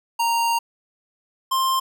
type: tone pair in turn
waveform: square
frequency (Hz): 929 / 1052.8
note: A#5 / C6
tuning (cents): -6 / +10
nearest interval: major second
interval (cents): 216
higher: second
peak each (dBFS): -19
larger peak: neither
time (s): 0.19-0.59 / 1.51-1.8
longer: first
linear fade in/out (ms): 10
effects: none